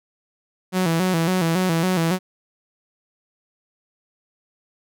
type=tone with vibrato; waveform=sawtooth; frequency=174.61 Hz; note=F3; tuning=in tune; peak=-14 dBFS; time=0.72-2.19 s; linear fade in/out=50 ms; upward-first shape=square; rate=3.6 Hz; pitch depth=100 cents each way; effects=none